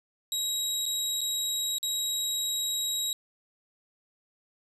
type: tone with dropouts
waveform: 25% pulse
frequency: 3832 Hz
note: A#7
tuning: 47 cents sharp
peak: -24 dBFS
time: 0.32-3.13 s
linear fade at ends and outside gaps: 1 ms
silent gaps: 0.856-0.862 / 1.208-1.214 / 1.784-1.829 s
effects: resampled to 32000 Hz